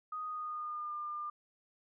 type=tone with pitch glide; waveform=sine; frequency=1244.5 to 1200.7 Hz; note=D#6 to D6; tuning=0 to +38 cents; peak=-37 dBFS; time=0.12-1.3 s; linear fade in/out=5 ms; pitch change=-62 cents; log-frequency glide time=0.26-0.96 s; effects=none